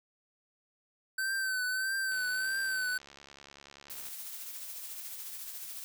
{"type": "tone with vibrato", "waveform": "square", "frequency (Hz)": 1535, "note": "G6", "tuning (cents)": -37, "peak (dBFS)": -31, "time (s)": [1.18, 2.98], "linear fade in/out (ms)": 5, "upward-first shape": "triangle", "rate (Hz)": 1.6, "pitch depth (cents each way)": 53}
{"type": "click train", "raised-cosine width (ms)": 0.2, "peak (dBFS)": -33, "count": 139, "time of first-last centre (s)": [2.12, 4.083], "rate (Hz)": 70.3}
{"type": "noise with tremolo", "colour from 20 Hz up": "blue", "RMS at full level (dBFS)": -41, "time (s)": [3.9, 5.84], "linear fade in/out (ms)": 0, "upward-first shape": "triangle", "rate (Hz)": 14, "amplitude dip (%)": 40}
{"effects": []}